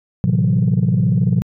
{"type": "chord", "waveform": "sine", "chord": "F# half-diminished seventh", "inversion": "first", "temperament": "equal with one note detuned", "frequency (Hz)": [112.44, 130.81, 164.81, 185], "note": ["A2", "C3", "E3", "F#3"], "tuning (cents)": [38, 0, 0, 0], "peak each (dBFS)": -17, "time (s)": [0.24, 1.42], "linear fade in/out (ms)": 0, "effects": ["tanh soft clip ceiling -7 dBFS"]}